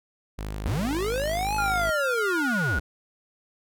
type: tone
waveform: sawtooth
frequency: 51.91 Hz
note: G#1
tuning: in tune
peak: -27 dBFS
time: 0.38-1.91 s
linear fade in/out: 10 ms
type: linear two-way sweep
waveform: square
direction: up then down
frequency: 49.9 to 862 to 49.9 Hz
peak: -26 dBFS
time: 0.65-2.8 s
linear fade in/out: 10 ms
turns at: 1.55 s
type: tone with pitch glide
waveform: sine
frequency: 1395 to 1446.7 Hz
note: F6 to F#6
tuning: -2 to -39 cents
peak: -25 dBFS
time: 1.58-2.79 s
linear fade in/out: 5 ms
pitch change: +63 cents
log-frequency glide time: 2.11-2.51 s
effects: none